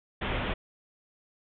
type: low-pass noise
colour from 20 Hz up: pink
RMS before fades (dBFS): -31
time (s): 0.21-0.54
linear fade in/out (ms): 10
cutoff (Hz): 3500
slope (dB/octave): 96
effects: none